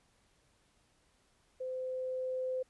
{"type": "tone with level ramp", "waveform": "sine", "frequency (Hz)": 514, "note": "C5", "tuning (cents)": -31, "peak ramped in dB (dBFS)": [-36, -32], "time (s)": [1.6, 2.63], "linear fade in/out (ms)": 10, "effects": ["pink hiss -71 dBFS RMS until 2.69 s", "resampled to 24000 Hz"]}